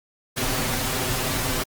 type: noise with comb filter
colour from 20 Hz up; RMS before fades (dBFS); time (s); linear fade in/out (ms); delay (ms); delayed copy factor
pink; -25; 0.36-1.64; 20; 7.8; +0.8
effects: Opus 48 kbps